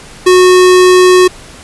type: tone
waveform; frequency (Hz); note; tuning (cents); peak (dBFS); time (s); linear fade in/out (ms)
square; 366; F#4; -19; -3; 0.26-1.28; 10
effects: pink hiss -33 dBFS RMS until 1.63 s + resampled to 24000 Hz